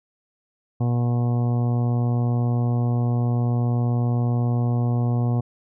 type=harmonic tone; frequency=120.5 Hz; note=B2; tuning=42 cents flat; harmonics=1 / 2 / 3 / 4 / 5 / 6 / 7 / 8 / 9; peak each=-19 / -27 / -36 / -36 / -40 / -36 / -42 / -47 / -44 dBFS; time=0.8-5.41 s; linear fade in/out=10 ms; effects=none